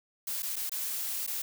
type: noise with dropouts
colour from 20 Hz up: blue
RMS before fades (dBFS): -34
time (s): 0.27-1.42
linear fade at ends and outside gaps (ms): 5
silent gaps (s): 0.423-0.429 / 0.558-0.564 / 0.695-0.717 / 1.266-1.275
effects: none